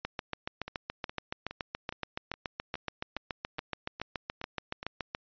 two click trains, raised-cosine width 0.3 ms, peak -23 / -17 dBFS, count 11 / 37, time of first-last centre 0.68-4.829 / 0.05-5.149 s, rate 2.41 / 7.06 Hz, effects resampled to 11025 Hz

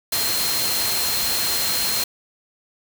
sine tone in noise, 4186 Hz, C8, in tune, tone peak -25 dBFS, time 0.12-2.04 s, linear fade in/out 5 ms, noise white, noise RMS -23 dBFS, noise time 0.12-2.04 s, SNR -5 dB, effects none

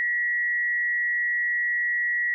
sine tone with frequency modulation, 1923 Hz, B6, 47 cents flat, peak -22 dBFS, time 0-2.34 s, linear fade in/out 0 ms, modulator 156 Hz, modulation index 0.31, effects none

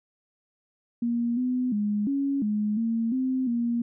sine tone with pitch steps, 236.3 / 251.6 / 207.7 / 277.5 / 210.3 / 228.1 / 259.4 / 236.1 Hz, A#3 / B3 / G#3 / C#4 / G#3 / A#3 / C4 / A#3, +24 / +32 / 0 / +2 / +22 / -37 / -15 / +22 cents, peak -23 dBFS, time 1.02-3.82 s, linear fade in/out 5 ms, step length 350 ms, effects none

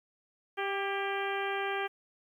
harmonic tone with a mistuned harmonic, 394 Hz, G4, 9 cents sharp, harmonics 1 / 2 / 3 / 4 / 5 / 6 / 7 / 8, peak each -35 / -36 / -40 / -38 / -42 / -41 / -46 / -45 dBFS, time 0.57-1.88 s, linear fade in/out 20 ms, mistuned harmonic 4, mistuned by +33 cents, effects 11-bit

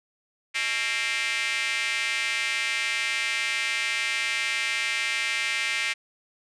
square tone with high-pass filter, 123.47 Hz, B2, in tune, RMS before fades -27 dBFS, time 0.54-5.94 s, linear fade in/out 20 ms, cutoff 2200 Hz, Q 3.5, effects resampled to 22050 Hz

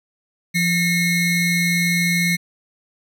square ring-modulated tone, 997 Hz, B5, 16 cents sharp, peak -14 dBFS, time 0.54-2.37 s, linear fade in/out 20 ms, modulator 1170 Hz, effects none

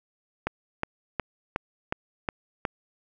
click train, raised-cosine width 0.5 ms, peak -11 dBFS, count 7, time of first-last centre 0.47-2.652 s, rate 2.75 Hz, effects none

